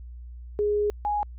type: tone pair in turn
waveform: sine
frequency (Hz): 415.3 / 830.6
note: G#4 / G#5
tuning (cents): 0 / 0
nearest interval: octave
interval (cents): 1200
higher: second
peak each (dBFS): -21 / -23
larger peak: first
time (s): 0.59-0.9 / 1.05-1.23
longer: first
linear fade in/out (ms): 0
effects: added 60 Hz sine -38 dBFS peak until 1.38 s